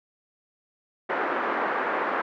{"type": "band-pass noise", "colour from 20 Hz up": "white", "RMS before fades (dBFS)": -27, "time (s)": [1.09, 2.22], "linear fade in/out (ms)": 10, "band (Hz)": [270, 1600], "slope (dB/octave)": 24, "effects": []}